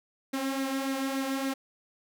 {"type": "tone with flanger", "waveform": "sawtooth", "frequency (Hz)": 269.4, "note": "C#4", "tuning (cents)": -49, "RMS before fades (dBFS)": -31, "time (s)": [0.33, 1.54], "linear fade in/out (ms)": 10, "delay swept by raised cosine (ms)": [0.48, 3.18], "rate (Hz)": 3.5, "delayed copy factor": 0.5, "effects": []}